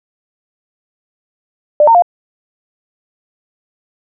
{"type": "tone with pitch steps", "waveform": "sine", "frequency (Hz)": [596, 915, 702], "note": ["D5", "A#5", "F5"], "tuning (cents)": [25, -32, 9], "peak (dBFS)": -4, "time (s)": [1.8, 2.022], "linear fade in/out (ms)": 2, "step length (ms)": 74, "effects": []}